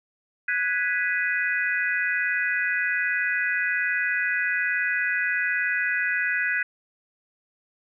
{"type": "chord", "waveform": "sine", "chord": "G# minor seventh", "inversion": "third", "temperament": "equal", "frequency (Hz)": [1480, 1661.2, 1975.5, 2489], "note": ["F#6", "G#6", "B6", "D#7"], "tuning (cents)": [0, 0, 0, 0], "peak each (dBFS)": [-27, -27, -27, -31], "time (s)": [0.48, 6.63], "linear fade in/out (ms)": 5, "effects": []}